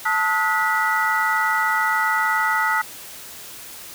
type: tone cluster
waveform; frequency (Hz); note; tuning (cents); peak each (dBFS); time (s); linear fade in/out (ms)
sine; 880 / 1274 / 1453 / 1960; A5 / D#6 / F#6 / B6; 0 / +41 / -32 / -14; -23; 0.05-2.82; 10
effects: white hiss -38 dBFS RMS until 3.94 s